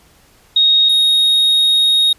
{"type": "tone pair in turn", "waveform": ["sine", "triangle"], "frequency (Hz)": [3742, 3742], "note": ["A#7", "A#7"], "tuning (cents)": [6, 6], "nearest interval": "unison", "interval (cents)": 0, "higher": "neither", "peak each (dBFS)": [-8, -8], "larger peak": "neither", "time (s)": [[0.56, 0.89], [0.89, 2.13]], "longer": "second", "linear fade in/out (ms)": 5, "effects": ["pink hiss -50 dBFS RMS until 2.18 s", "resampled to 32000 Hz"]}